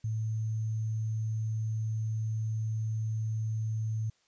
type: tone with sample-and-hold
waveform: sine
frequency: 110 Hz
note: A2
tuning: in tune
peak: -29 dBFS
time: 0.04-4.1 s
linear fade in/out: 5 ms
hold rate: 6300 Hz
effects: white hiss -70 dBFS RMS until 4.27 s + resampled to 16000 Hz